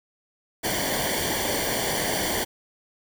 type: noise with comb filter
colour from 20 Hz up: pink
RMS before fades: -26 dBFS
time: 0.63-2.45 s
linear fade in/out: 20 ms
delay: 0.77 ms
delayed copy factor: -0.8
effects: none